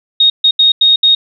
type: tone bursts at uneven times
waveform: sine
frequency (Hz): 3729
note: A#7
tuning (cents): 0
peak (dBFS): -5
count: 5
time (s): 0.2-0.3 / 0.44-0.51 / 0.59-0.72 / 0.81-0.96 / 1.03-1.15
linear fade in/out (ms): 5
effects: none